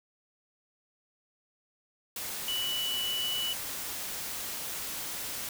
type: tone in noise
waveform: sine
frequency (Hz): 2960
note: F#7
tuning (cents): 0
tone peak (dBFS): -30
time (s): 2.48-3.53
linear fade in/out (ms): 2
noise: white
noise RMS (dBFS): -37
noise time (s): 2.16-5.49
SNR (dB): +4
effects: none